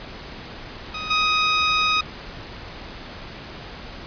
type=tone with level steps; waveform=15% pulse; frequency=1255 Hz; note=D#6; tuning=15 cents sharp; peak=-22 / -11 dBFS; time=0.94-2.01 s; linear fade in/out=5 ms; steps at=1.1 s; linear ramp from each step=10 ms; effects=pink hiss -37 dBFS RMS until 4.06 s + resampled to 11025 Hz